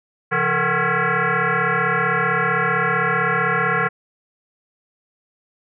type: tone with frequency modulation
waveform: sine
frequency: 134.7 Hz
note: C#3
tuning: 49 cents flat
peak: -16 dBFS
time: 0.31-3.89 s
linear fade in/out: 20 ms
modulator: 305 Hz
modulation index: 6.1
effects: none